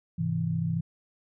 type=chord; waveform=sine; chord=Ab augmented; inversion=none; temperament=equal; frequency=103.83 / 130.81 / 164.81 Hz; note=Ab2 / C3 / E3; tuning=0 / 0 / 0 cents; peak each=-33 / -33 / -27 dBFS; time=0.18-0.81 s; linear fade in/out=10 ms; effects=none